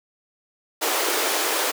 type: high-pass noise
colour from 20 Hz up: pink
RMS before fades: -23 dBFS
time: 0.81-1.72 s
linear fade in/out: 20 ms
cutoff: 320 Hz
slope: 48 dB/octave
effects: none